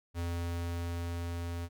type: tone with level ramp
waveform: square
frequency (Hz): 85.6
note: F2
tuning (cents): -34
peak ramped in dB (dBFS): -33 to -36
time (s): 0.14-1.69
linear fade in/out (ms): 50
effects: none